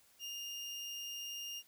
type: tone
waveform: 30% pulse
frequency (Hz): 2822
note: F7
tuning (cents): +17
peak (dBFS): -39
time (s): 0.19-1.63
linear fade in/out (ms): 50
effects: white hiss -67 dBFS RMS until 1.67 s